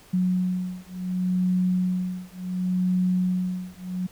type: beating tone pair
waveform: sine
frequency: 182.4 / 183.09 Hz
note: F#3 / F#3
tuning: -24 / -18 cents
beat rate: 0.69 Hz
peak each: -25 dBFS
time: 0.13-4.07 s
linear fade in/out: 10 ms
effects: pink hiss -52 dBFS RMS until 4.11 s